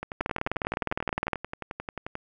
two click trains, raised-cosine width 0.5 ms, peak -18 / -11 dBFS, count 25 / 23, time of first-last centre 0.03-2.154 / 0.21-1.332 s, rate 11.3 / 19.6 Hz, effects none

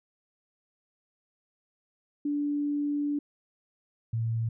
sine tone pair in turn, 290.7 / 114.01 Hz, D4 / A#2, -18 / -38 cents, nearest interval octave + major third, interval 1620 cents, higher first, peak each -26 dBFS, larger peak neither, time 2.25-3.19 / 4.13-4.49 s, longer first, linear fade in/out 5 ms, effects none

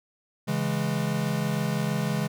square chord, C# minor, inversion none, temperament equal, 138.59 / 164.81 / 207.7 Hz, C#3 / E3 / G#3, 0 / 0 / 0 cents, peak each -30 dBFS, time 0.47-2.28 s, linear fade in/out 20 ms, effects none

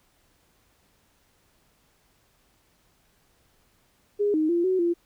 sine tone with pitch steps, 411 / 311.3 / 343.5 / 373.2 / 343.4 Hz, G#4 / D#4 / F4 / F#4 / F4, -18 / +1 / -29 / +15 / -29 cents, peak -20 dBFS, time 4.19-4.94 s, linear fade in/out 20 ms, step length 150 ms, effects pink hiss -65 dBFS RMS until 5.05 s

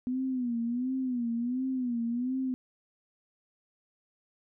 sine tone with vibrato, 246.9 Hz, B3, in tune, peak -28 dBFS, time 0.07-2.54 s, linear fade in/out 0 ms, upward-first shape sine, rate 1.4 Hz, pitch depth 110 cents each way, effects none

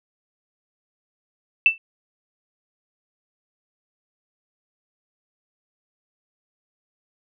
sine tone with exponential decay, 2660 Hz, E7, 15 cents sharp, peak -7 dBFS, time 1.66-1.78 s, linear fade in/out 1 ms, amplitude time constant 25 ms, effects none

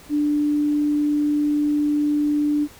sine tone, 295.2 Hz, D4, 9 cents sharp, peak -17 dBFS, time 0.09-2.68 s, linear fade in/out 50 ms, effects pink hiss -46 dBFS RMS until 2.79 s

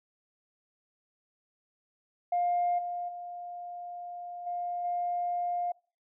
sine tone with level steps, 705 Hz, F5, 16 cents sharp, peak -24 / -32 / -38 / -31 / -28 dBFS, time 2.32-5.72 s, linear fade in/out 5 ms, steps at 2.78 / 3.08 / 4.46 / 4.84 s, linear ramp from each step 10 ms, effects noise-tail reverb RT60 0.4 s tail -26 dB re dry + tanh soft clip ceiling -21 dBFS

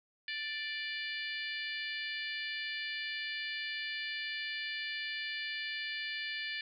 harmonic tone with a mistuned harmonic, 587.3 Hz, D5, in tune, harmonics 3 / 4 / 5 / 6 / 7 / 8, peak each -40 / -42 / -44 / -46 / -47 / -48 dBFS, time 0.28-6.61 s, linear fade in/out 2 ms, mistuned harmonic 7, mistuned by +38 cents, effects none

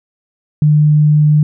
sine tone, 150.5 Hz, D3, 43 cents sharp, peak -6 dBFS, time 0.62-1.43 s, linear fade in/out 2 ms, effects none

